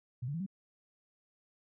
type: tone with pitch steps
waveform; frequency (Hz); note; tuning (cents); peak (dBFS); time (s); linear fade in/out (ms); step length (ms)
sine; 123.2 / 143.16 / 166.36 / 193.32; B2 / D3 / E3 / G3; -4 / -44 / +16 / -24; -34; 0.22-0.464; 10; 61
effects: none